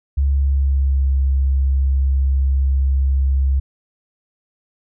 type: tone with pitch glide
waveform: sine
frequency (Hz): 69.3 to 67.4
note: C#2 to C#2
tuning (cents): 0 to -48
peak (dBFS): -13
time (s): 0.17-3.6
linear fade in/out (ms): 10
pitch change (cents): -48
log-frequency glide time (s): 0.3-1.13
effects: none